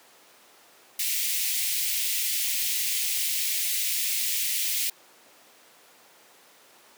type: high-pass noise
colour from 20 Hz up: white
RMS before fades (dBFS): -27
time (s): 0.99-4.9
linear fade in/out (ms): 5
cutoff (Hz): 2000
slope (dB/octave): 48
effects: pink hiss -54 dBFS RMS until 6.97 s + high-pass 400 Hz 12 dB/octave